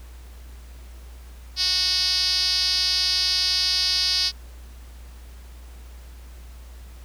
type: tone with band-pass filter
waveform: 5% pulse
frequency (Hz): 368.6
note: F#4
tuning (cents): -7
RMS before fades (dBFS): -22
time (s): 1.56-4.32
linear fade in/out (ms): 50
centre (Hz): 4900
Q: 5.6
effects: added 60 Hz sine -39 dBFS peak until 7.04 s + pink hiss -52 dBFS RMS until 7.04 s